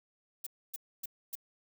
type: noise bursts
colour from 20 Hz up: violet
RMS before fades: -39 dBFS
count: 4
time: 0.44-1.354 s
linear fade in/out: 5 ms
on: 26 ms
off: 270 ms
effects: none